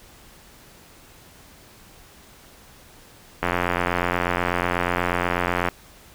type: click train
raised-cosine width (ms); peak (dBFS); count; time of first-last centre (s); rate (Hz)
0.5; -6; 200; 3.43-5.686; 88.2
effects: pink hiss -49 dBFS RMS until 6.14 s